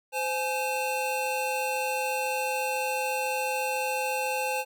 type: tone cluster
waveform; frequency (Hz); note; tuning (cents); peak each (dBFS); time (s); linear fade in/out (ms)
square; 516 / 842 / 2698; C5 / G#5 / E7; -24 / +24 / +40; -32 / -31 / -34; 0.12-4.65; 50
effects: none